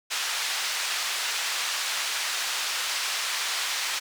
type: band-pass noise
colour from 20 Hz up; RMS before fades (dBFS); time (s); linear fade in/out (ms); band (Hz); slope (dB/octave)
white; -29; 0.1-4; 20; 1000 to 5300; 12
effects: none